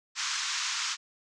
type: band-pass noise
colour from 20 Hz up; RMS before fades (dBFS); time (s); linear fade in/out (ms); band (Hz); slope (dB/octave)
white; -32; 0.15-0.97; 50; 990 to 6900; 48
effects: none